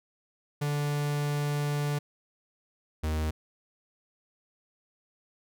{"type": "tone pair in turn", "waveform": "45% pulse", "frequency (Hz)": [146, 77.92], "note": ["D3", "D#2"], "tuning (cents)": [-10, 3], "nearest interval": "major seventh", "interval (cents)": 1087, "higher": "first", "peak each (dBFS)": -27, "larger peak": "neither", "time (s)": [[0.61, 1.99], [3.03, 3.31]], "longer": "first", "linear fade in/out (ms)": 10, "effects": []}